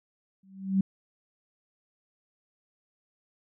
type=tone with exponential growth; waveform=sine; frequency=192.5 Hz; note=G3; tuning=31 cents flat; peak=-18 dBFS; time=0.43-0.81 s; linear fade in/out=5 ms; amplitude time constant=81 ms; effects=none